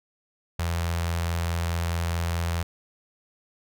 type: tone with notch filter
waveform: sawtooth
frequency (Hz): 84.7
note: E2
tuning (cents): +48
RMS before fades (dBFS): -27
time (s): 0.59-2.63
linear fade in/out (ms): 5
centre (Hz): 290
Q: 0.63
effects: none